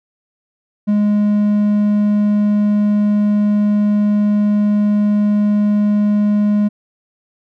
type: tone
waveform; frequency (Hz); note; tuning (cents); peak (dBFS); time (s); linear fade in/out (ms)
triangle; 207.7; G#3; 0; -9; 0.87-6.69; 20
effects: none